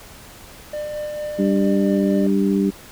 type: tone with tremolo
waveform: triangle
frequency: 599 Hz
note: D5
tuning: 34 cents sharp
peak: -22 dBFS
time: 0.73-2.27 s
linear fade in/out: 5 ms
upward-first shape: sine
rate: 4.4 Hz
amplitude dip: 25%
type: harmonic tone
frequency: 98.4 Hz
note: G2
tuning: 7 cents sharp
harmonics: 2 / 3 / 4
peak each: -17 / -21 / -23 dBFS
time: 1.38-2.71 s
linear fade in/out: 20 ms
effects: pink hiss -42 dBFS RMS until 2.91 s